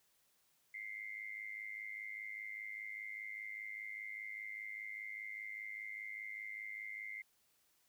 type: tone with amplitude modulation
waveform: sine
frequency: 2093 Hz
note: C7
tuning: in tune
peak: -40 dBFS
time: 0.74-7.22 s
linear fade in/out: 5 ms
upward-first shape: sine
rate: 105 Hz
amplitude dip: 80%
effects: white hiss -75 dBFS RMS until 7.88 s